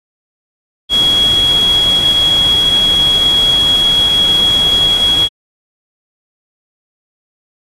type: tone in noise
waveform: sine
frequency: 3322 Hz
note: G#7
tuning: in tune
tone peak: -8 dBFS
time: 0.89-5.29 s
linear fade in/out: 50 ms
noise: pink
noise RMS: -24 dBFS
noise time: 0.89-5.29 s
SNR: +13 dB
effects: AAC 32 kbps